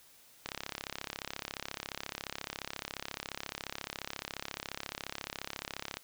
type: click train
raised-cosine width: 0.2 ms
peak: -19 dBFS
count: 190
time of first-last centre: 0.46-5.97 s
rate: 34.3 Hz
effects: white hiss -60 dBFS RMS until 6.03 s